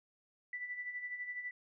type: tone with tremolo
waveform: sine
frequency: 1975.5 Hz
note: B6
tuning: in tune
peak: -37 dBFS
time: 0.53-1.51 s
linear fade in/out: 2 ms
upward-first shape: sine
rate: 12 Hz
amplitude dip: 60%
effects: none